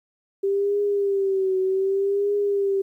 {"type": "tone with vibrato", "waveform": "sine", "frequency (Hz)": 392, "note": "G4", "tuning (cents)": 0, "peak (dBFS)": -19, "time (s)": [0.43, 2.82], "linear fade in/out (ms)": 10, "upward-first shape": "triangle", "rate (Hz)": 0.65, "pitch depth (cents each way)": 78, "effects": ["10-bit"]}